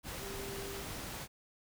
sine tone in noise, 394.9 Hz, G4, 13 cents sharp, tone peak -44 dBFS, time 0.18-0.85 s, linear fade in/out 50 ms, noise pink, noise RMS -43 dBFS, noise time 0.03-1.28 s, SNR -4 dB, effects none

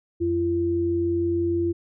sine tone pair together, 90.03 / 340.8 Hz, F#2 / F4, -47 / -42 cents, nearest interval octave + major seventh, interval 2305 cents, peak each -29 / -21 dBFS, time 0.2-1.73 s, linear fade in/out 20 ms, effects none

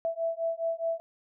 sine beating tone pair, 659.3 / 664.1 Hz, E5 / E5, 0 / +13 cents, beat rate 4.8 Hz, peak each -31 dBFS, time 0.05-1 s, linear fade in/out 0 ms, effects none

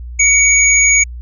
sine tone pair together, 2254 / 6714 Hz, C#7 / G#8, +28 / +18 cents, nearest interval octave + perfect fifth, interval 1890 cents, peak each -10 dBFS, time 0.19-1.04 s, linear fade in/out 10 ms, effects added 60 Hz sine -25 dBFS peak until 1.21 s

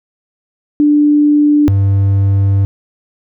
sine / triangle tone pair in turn, 295.2 / 98.51 Hz, D4 / G2, +9 / +9 cents, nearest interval octave + perfect fifth, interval 1900 cents, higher first, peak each -6 dBFS, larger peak neither, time 0.8-1.68 / 1.68-2.65 s, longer second, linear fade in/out 0 ms, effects none

